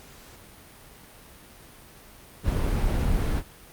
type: noise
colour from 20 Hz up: brown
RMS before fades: -24 dBFS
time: 2.43-3.43 s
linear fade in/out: 50 ms
effects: pink hiss -49 dBFS RMS until 3.72 s + Opus 48 kbps